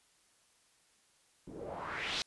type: noise with low-pass filter sweep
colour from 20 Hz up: white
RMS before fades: -40 dBFS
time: 1.47-2.22 s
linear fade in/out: 0 ms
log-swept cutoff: 270 to 4700 Hz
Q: 2.6
effects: white hiss -69 dBFS RMS until 2.26 s + resampled to 24000 Hz